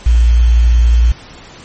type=tone with quantisation; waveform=sine; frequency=58.27 Hz; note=A#1; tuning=in tune; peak=-5 dBFS; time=0.06-1.12 s; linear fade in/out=5 ms; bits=5; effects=pink hiss -36 dBFS RMS until 1.64 s + MP3 32 kbps